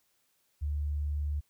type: tone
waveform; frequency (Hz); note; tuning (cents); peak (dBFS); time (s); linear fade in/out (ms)
sine; 73.42; D2; 0; -29; 0.61-1.41; 20
effects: white hiss -73 dBFS RMS until 1.49 s